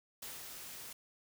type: noise with ADSR envelope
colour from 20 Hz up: white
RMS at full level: -45 dBFS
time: 0.22-0.93 s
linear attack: 6 ms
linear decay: 170 ms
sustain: -3 dB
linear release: 6 ms
effects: none